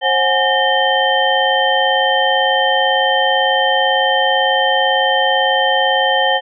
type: tone cluster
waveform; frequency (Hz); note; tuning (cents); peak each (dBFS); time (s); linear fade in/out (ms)
sine; 534 / 740 / 838 / 1824 / 3111; C5 / F#5 / G#5 / A#6 / G7; +35 / 0 / +15 / -38 / -14; -18; 0.01-6.41; 50
effects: none